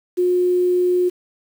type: tone with quantisation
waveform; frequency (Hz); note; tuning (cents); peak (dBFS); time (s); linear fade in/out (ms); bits
sine; 359.4; F4; +50; -14; 0.17-1.1; 20; 7
effects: none